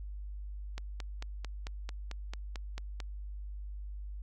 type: click train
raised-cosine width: 0.2 ms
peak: -24 dBFS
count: 11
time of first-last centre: 0.78-3.002 s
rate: 4.5 Hz
effects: added 50 Hz sine -39 dBFS peak until 4.22 s